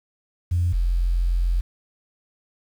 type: tone pair in turn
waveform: sine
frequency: 87.31 / 43.55 Hz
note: F2 / F1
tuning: 0 / -4 cents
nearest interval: octave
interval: 1204 cents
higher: first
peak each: -17 dBFS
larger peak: neither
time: 0.51-0.73 / 0.73-1.61 s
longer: second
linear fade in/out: 10 ms
effects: tanh soft clip ceiling -13 dBFS + 8-bit